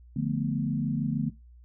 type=chord; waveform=sine; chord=B half-diminished seventh; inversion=first; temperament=equal; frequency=146.83 / 174.61 / 220 / 246.9 Hz; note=D3 / F3 / A3 / B3; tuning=0 / 0 / 0 / 0 cents; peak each=-29 / -34 / -31 / -32 dBFS; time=0.16-1.3 s; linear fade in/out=5 ms; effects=noise-tail reverb RT60 0.2 s tail -17 dB re dry + added 60 Hz sine -49 dBFS peak until 1.64 s